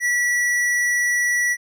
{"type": "tone with hard clipping", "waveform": "triangle", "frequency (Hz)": 1946, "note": "B6", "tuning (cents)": -26, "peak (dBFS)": -19, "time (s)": [0, 1.57], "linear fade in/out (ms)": 50, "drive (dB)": 15, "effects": []}